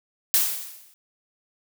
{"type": "noise with exponential decay", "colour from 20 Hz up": "blue", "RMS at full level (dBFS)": -17, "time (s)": [0.34, 0.94], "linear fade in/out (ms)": 0, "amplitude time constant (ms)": 130, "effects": []}